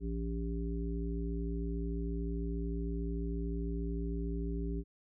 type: harmonic tone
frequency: 56.8 Hz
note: A#1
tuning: 44 cents flat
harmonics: 1 / 3 / 5 / 7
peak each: -35 / -40 / -42 / -43 dBFS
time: 0-4.84 s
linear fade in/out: 50 ms
effects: none